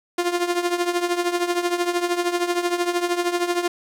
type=tone with tremolo; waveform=sawtooth; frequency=350.4 Hz; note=F4; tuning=6 cents sharp; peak=-13 dBFS; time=0.18-3.68 s; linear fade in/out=5 ms; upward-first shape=triangle; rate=13 Hz; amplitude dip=80%; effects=low-pass 11000 Hz 12 dB/octave + 8-bit